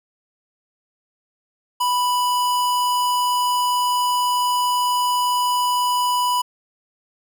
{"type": "tone", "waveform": "square", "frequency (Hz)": 987.8, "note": "B5", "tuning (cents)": 0, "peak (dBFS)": -18, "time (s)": [1.8, 6.42], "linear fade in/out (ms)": 10, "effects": []}